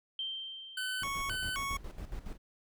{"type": "tone with exponential decay", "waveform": "sine", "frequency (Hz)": 3138, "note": "G7", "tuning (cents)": 1, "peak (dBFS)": -33, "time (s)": [0.19, 1.8], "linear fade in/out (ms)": 2, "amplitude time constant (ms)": 350}
{"type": "tone with vibrato", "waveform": "25% pulse", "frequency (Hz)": 1294, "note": "E6", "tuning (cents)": -32, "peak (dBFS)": -30, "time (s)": [0.77, 1.77], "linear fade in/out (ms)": 5, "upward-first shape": "square", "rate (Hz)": 1.9, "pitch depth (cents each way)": 270}
{"type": "noise with tremolo", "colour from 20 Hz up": "brown", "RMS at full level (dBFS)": -41, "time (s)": [1.01, 2.38], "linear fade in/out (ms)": 20, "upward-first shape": "square", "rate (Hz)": 7.2, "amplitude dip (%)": 65}
{"effects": []}